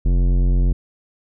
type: tone with tanh clipping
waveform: sine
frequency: 44.71 Hz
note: F1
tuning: 41 cents sharp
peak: -15 dBFS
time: 0.05-0.73 s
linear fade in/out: 10 ms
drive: 15 dB
effects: none